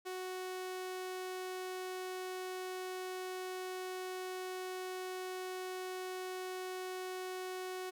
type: tone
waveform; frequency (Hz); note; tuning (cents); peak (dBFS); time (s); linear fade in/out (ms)
sawtooth; 370; F#4; 0; -36; 0.05-7.91; 20
effects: none

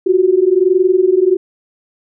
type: tone pair together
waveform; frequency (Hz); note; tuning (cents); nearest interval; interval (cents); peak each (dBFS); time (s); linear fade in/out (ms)
sine; 358 / 379.3; F4 / F#4; +43 / +43; minor second; 100; -12 / -11; 0.06-1.37; 10
effects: none

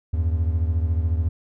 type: beating tone pair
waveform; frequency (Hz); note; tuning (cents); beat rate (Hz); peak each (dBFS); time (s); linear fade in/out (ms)
triangle; 79.9 / 93.9; D#2 / F#2; +47 / +26; 14; -18 / -24; 0.13-1.29; 10
effects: none

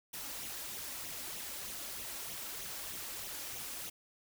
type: noise with flanger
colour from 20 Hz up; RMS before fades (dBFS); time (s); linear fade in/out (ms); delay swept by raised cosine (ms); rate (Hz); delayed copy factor
white; -43; 0.13-3.9; 10; 0.3 to 3.7; 3.2; +0.55
effects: none

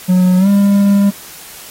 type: tone with pitch glide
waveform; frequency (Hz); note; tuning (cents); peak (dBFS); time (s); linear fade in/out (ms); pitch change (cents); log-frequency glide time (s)
triangle; 182.7 to 200.4; F#3 to G3; -22 to +38; -5; 0.08-1.11; 20; +160; 0.38-0.48
effects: white hiss -34 dBFS RMS until 1.7 s + AAC 48 kbps

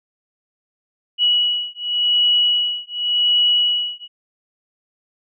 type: beating tone pair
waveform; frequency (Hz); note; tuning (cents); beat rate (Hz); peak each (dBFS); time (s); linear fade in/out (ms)
sine; 2927 / 2927.89; F#7 / F#7; -19 / -19; 0.89; -18; 1.18-4.08; 50
effects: none

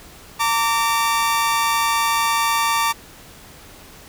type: tone pair together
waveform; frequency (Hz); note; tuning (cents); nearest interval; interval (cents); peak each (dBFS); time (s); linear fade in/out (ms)
sawtooth; 913.6 / 1163; A#5 / D6; -35 / -17; major third; 418; -16; 0.39-2.93; 20
effects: pink hiss -43 dBFS RMS until 4.08 s

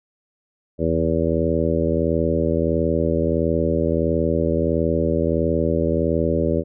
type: harmonic tone with a mistuned harmonic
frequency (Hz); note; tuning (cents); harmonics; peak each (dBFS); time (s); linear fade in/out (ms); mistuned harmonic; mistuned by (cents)
81.5; E2; -19; 1 / 2 / 3 / 4 / 5 / 6 / 7; -25 / -25 / -25 / -25 / -25 / -25 / -25; 0.78-6.64; 50; 1; -48
effects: none

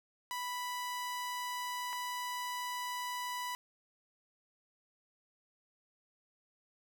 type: tone pair in turn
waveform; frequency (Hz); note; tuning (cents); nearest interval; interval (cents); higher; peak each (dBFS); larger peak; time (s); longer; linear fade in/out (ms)
sawtooth; 987.8 / 987.8; B5 / B5; 0 / 0; unison; 0; neither; -33 / -33; neither; 0.31-1.93 / 1.93-3.55; neither; 0
effects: none

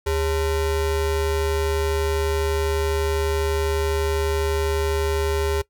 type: ring-modulated tone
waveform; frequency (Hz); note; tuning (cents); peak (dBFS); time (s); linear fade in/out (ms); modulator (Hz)
square; 240; B3; -49; -18; 0.06-5.62; 10; 166
effects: noise-tail reverb RT60 0.1 s tail -20 dB re dry

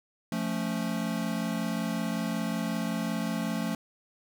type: chord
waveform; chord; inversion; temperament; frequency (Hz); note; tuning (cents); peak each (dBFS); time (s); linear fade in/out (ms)
square; F augmented; none; equal; 174.61 / 220 / 277.2; F3 / A3 / C#4; 0 / 0 / 0; -34 / -32 / -37; 0.32-3.75; 2
effects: none

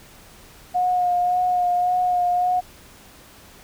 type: tone with vibrato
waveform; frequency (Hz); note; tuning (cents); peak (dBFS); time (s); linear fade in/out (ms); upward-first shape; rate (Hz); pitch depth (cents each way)
sine; 719; F#5; -50; -17; 0.74-2.61; 20; sine; 1.8; 20
effects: pink hiss -47 dBFS RMS until 3.63 s

